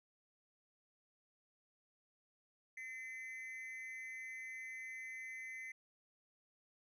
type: tone with amplitude modulation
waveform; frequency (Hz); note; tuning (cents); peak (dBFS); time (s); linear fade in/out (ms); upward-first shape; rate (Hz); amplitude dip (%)
triangle; 2055; C7; -32; -40; 2.77-5.72; 5; sine; 243; 80
effects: none